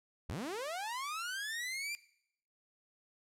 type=linear sweep; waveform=sawtooth; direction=up; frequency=55 to 2400 Hz; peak=-34 dBFS; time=0.29-1.95 s; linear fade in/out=0 ms; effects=noise-tail reverb RT60 0.7 s tail -19 dB re dry + low-pass 12000 Hz 12 dB/octave